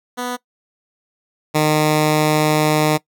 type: tone pair in turn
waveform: 10% pulse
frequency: 246.9 / 153.13 Hz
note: B3 / D#3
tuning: 0 / -27 cents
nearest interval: minor sixth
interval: 827 cents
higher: first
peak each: -14 / -5 dBFS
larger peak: second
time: 0.17-0.37 / 1.54-2.98 s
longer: second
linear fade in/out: 20 ms
effects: noise-tail reverb RT60 0.1 s tail -20 dB re dry